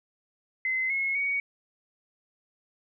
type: tone with pitch steps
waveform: sine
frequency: 2053 / 2174 / 2242 Hz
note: C7 / C#7 / C#7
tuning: -33 / -34 / +19 cents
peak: -25 dBFS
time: 0.65-1.4 s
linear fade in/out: 2 ms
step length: 250 ms
effects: none